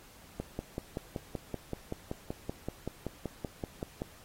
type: click train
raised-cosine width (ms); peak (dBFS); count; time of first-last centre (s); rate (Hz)
2; -21; 20; 0.4-4.019; 5.25
effects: pink hiss -56 dBFS RMS until 4.24 s + AAC 48 kbps